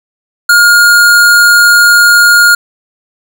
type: tone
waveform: square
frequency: 1422 Hz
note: F6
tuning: 31 cents sharp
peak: -3 dBFS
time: 0.49-2.55 s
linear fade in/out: 5 ms
effects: none